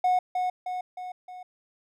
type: tone with echo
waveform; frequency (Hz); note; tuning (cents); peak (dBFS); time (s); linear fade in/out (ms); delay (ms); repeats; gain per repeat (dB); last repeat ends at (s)
triangle; 731; F#5; -21; -17; 0.04-0.19; 5; 310; 4; -5; 1.43
effects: tanh soft clip ceiling -14 dBFS